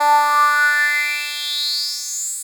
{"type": "tone with high-pass filter sweep", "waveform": "10% pulse", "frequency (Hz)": 293.7, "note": "D4", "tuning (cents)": 0, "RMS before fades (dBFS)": -18, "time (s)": [0, 2.43], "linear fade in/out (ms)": 10, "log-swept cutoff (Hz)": [770, 8800], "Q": 8, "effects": []}